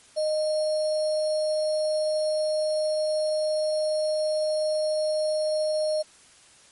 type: tone with sample-and-hold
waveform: sine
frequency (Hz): 617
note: D#5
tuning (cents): -15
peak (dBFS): -22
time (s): 0.16-6.03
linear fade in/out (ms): 20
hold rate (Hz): 4900
effects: white hiss -54 dBFS RMS until 6.71 s + MP3 48 kbps